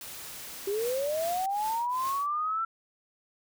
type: noise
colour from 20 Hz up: white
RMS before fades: -42 dBFS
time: 0.01-1.46 s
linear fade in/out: 2 ms
type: linear sweep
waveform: sine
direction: up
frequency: 385.1 to 1351 Hz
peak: -27 dBFS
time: 0.67-2.65 s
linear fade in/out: 5 ms
type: noise with tremolo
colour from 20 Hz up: white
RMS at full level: -40 dBFS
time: 0.78-2.27 s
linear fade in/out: 10 ms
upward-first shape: triangle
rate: 2.5 Hz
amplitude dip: 100%
effects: none